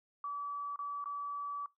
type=tone with dropouts; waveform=sine; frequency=1149 Hz; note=D6; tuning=38 cents flat; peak=-36 dBFS; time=0.24-1.66 s; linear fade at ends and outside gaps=2 ms; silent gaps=0.76-0.79 / 1.042-1.057 s; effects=noise-tail reverb RT60 0.2 s tail -24 dB re dry